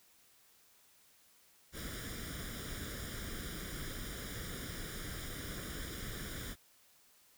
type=noise with comb filter; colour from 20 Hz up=pink; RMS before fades=-43 dBFS; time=1.72-6.56 s; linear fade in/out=50 ms; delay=0.57 ms; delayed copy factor=+0.75; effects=white hiss -66 dBFS RMS until 7.37 s